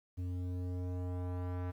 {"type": "tone with low-pass filter sweep", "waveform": "square", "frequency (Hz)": 90, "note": "F#2", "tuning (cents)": -47, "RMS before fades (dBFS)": -38, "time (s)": [0.17, 1.72], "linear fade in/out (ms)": 20, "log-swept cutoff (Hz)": [240, 1500], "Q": 0.95, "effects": ["11-bit"]}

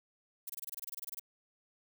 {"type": "noise bursts", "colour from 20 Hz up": "violet", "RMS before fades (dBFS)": -41, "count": 15, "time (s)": [0.47, 1.196], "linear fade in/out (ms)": 5, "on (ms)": 26, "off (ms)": 24, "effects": []}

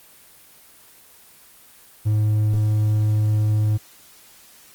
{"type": "tone with hard clipping", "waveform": "triangle", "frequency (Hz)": 106.6, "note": "G#2", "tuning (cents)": 46, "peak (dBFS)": -17, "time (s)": [2.05, 3.78], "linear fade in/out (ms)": 20, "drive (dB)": 6, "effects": ["white hiss -49 dBFS RMS until 4.74 s", "Opus 24 kbps"]}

